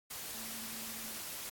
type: tone in noise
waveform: sine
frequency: 223.3 Hz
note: A3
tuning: 26 cents sharp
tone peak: -52 dBFS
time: 0.34-1.17 s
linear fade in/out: 10 ms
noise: white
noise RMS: -43 dBFS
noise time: 0.1-1.5 s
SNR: -12 dB
effects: AAC 64 kbps